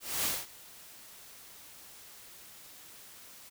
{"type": "noise with ADSR envelope", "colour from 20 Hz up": "white", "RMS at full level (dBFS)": -30, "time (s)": [0, 3.5], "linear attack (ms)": 250, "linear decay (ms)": 210, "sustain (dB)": -22, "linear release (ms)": 18, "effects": []}